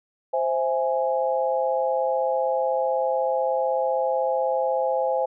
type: chord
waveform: sine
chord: C augmented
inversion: none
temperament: equal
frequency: 523.3 / 659.3 / 830.6 Hz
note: C5 / E5 / G#5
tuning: 0 / 0 / 0 cents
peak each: -23 / -27 / -26 dBFS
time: 0.33-5.26 s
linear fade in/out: 10 ms
effects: none